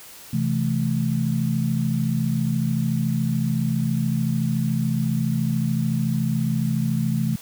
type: chord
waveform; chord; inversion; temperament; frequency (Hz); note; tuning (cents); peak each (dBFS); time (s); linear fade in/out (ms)
sine; A minor; first; equal with one note detuned; 130.81 / 164.81 / 218.1; C3 / E3 / A3; 0 / 0 / -15; -24; 0.33-7.36; 5
effects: white hiss -43 dBFS RMS until 7.41 s